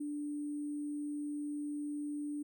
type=tone with sample-and-hold; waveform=sine; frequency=293.7 Hz; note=D4; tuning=in tune; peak=-36 dBFS; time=0-2.43 s; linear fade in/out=10 ms; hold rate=8820 Hz; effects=none